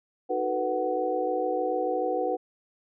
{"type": "tone cluster", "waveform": "sine", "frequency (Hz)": [311.9, 375, 447.2, 494, 746], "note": ["D#4", "F#4", "A4", "B4", "F#5"], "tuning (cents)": [4, 23, 28, 0, 14], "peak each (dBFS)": [-34, -33, -35, -28, -30], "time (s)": [0.29, 2.37], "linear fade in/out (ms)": 20, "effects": []}